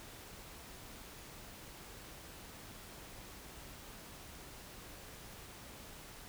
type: silence
effects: pink hiss -52 dBFS RMS until 6.28 s